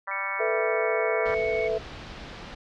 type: harmonic tone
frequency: 195.6 Hz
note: G3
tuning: 4 cents flat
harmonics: 3 / 4 / 5 / 6 / 7 / 8 / 9 / 10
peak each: -41 / -41 / -35 / -36 / -36 / -39 / -38 / -41 dBFS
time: 0.07-1.35 s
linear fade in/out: 10 ms
type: tone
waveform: sine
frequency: 2217 Hz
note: C#7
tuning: in tune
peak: -31 dBFS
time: 0.11-1.68 s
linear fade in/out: 5 ms
type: chord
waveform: sine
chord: A suspended second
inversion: none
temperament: just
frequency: 440 / 495 / 660 Hz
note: A4 / B4 / E5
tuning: 0 / +4 / +2 cents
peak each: -27 / -30 / -28 dBFS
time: 0.39-1.79 s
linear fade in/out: 20 ms
type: low-pass noise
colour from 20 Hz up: pink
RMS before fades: -41 dBFS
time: 1.25-2.55 s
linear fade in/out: 10 ms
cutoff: 4600 Hz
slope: 24 dB/octave
effects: none